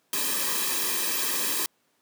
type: noise with comb filter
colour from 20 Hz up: white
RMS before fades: -27 dBFS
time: 0.13-1.66 s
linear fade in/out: 2 ms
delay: 1.4 ms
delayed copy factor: -0.85
effects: pink hiss -69 dBFS RMS until 2.01 s + high-pass 200 Hz 12 dB/octave